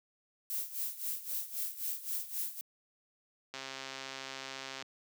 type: noise with tremolo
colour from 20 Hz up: violet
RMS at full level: -35 dBFS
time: 0.5-2.61 s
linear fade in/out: 0 ms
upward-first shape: sine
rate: 3.8 Hz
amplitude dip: 80%
type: click train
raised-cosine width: 0.2 ms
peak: -24 dBFS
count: 173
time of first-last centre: 3.54-4.824 s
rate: 134 Hz
effects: high-pass 200 Hz 12 dB/octave